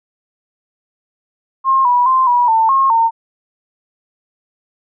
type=tone with pitch steps; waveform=sine; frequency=1067 / 976 / 1044 / 970 / 895 / 1078 / 912 Hz; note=C6 / B5 / C6 / B5 / A5 / C#6 / A#5; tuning=+34 / -21 / -4 / -31 / +29 / -49 / -38 cents; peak=-9 dBFS; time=1.64-3.11 s; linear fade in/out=50 ms; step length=210 ms; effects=none